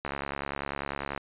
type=click train; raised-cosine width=0.5 ms; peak=-17 dBFS; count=80; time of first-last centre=0.05-1.177 s; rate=70.1 Hz; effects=resampled to 8000 Hz